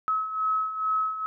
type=beating tone pair; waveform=sine; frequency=1284 / 1286.3 Hz; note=E6 / E6; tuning=-46 / -43 cents; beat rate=2.3 Hz; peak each=-31 / -25 dBFS; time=0.08-1.26 s; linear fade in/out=0 ms; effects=none